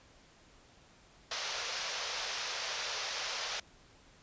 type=band-pass noise; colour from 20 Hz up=white; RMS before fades=-38 dBFS; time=1.31-3.6 s; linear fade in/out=5 ms; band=440 to 6100 Hz; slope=48 dB/octave; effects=pink hiss -61 dBFS RMS until 4.22 s + resampled to 16000 Hz